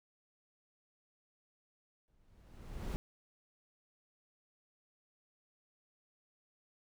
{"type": "noise with exponential growth", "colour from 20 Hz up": "brown", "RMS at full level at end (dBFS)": -35, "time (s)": [2.08, 2.96], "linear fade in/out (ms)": 0, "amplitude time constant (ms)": 190, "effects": []}